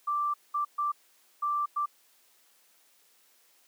sine tone bursts at uneven times, 1174.7 Hz, D6, in tune, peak -26 dBFS, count 5, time 0.07-0.34 / 0.54-0.65 / 0.78-0.92 / 1.42-1.66 / 1.76-1.86 s, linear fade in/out 10 ms, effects white hiss -64 dBFS RMS until 3.67 s + high-pass 300 Hz 12 dB/octave

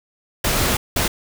pink noise bursts at uneven times, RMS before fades -19 dBFS, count 2, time 0.44-0.77 / 0.96-1.08 s, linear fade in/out 5 ms, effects none

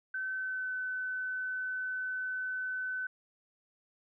sine tone with pitch glide, 1530 to 1512.4 Hz, G6 to F#6, -42 to +38 cents, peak -33 dBFS, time 0.14-3.07 s, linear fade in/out 5 ms, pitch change -20 cents, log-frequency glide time 0.34-0.73 s, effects none

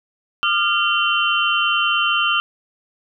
sine tone cluster, 1204 / 1393 / 2755 / 3080 Hz, D6 / F6 / F7 / G7, +43 / -5 / -24 / -31 cents, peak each -21 dBFS, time 0.43-2.4 s, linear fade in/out 0 ms, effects none

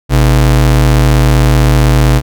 square ring-modulated tone, 92.8 Hz, F#2, 6 cents sharp, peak -3 dBFS, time 0.09-2.22 s, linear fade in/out 50 ms, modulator 37.8 Hz, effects none

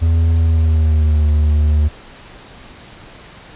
triangle tone with pitch glide, 82.1 to 75.29 Hz, E2 to D2, -6 to +44 cents, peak -8 dBFS, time 0.01-1.89 s, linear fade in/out 20 ms, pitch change -150 cents, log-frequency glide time 0.38-1.28 s, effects pink hiss -39 dBFS RMS until 3.55 s + resampled to 8000 Hz

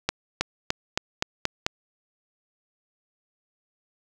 accelerating click train, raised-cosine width 0.2 ms, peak -5 dBFS, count 7, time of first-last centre 0.09-1.665 s, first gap 320 ms, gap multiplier 0.92, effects none

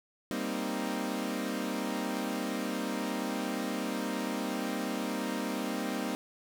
sawtooth chord, C minor seventh, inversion second, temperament equal, 196 / 233.1 / 261.6 / 311.1 Hz, G3 / Bb3 / C4 / Eb4, 0 / 0 / 0 / 0 cents, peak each -34 / -33 / -33 / -34 dBFS, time 0.31-6.15 s, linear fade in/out 0 ms, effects none

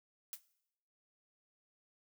blue noise with exponential decay, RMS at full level -39 dBFS, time 0.33-0.41 s, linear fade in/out 0 ms, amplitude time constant 17 ms, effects noise-tail reverb RT60 0.8 s tail -19 dB re dry

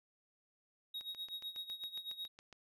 triangle tone with tremolo, 3778 Hz, A#7, 22 cents sharp, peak -38 dBFS, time 0.94-2.28 s, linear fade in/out 5 ms, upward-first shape sine, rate 8 Hz, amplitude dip 80%
click train, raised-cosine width 0.2 ms, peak -37 dBFS, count 12, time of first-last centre 1.01-2.527 s, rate 7.25 Hz
effects none

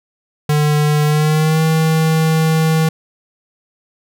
square tone with pitch glide, 149.7 to 159.52 Hz, D3 to D#3, +33 to +43 cents, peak -12 dBFS, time 0.49-2.89 s, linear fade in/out 5 ms, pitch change +110 cents, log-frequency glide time 1.06-1.62 s, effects none

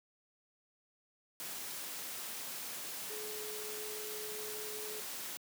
sine tone in noise, 426 Hz, G#4, 44 cents sharp, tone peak -45 dBFS, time 3.1-5 s, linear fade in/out 0 ms, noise white, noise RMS -43 dBFS, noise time 1.4-5.37 s, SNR -5 dB, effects high-pass 150 Hz 12 dB/octave

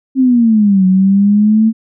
sine exponential two-way sweep, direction down then up, 268.5 to 185 to 224.9 Hz, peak -6 dBFS, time 0.15-1.73 s, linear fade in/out 50 ms, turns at 0.86 s, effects none

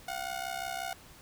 sawtooth ring-modulated tone, 727 Hz, F#5, 31 cents flat, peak -28 dBFS, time 0.08-0.93 s, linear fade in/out 2 ms, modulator 32.8 Hz, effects pink hiss -54 dBFS RMS until 1.21 s

